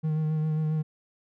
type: tone with vibrato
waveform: triangle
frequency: 155.56 Hz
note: D#3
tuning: in tune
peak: -22 dBFS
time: 0.03-0.83 s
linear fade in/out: 20 ms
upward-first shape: sine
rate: 7.4 Hz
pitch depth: 22 cents each way
effects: none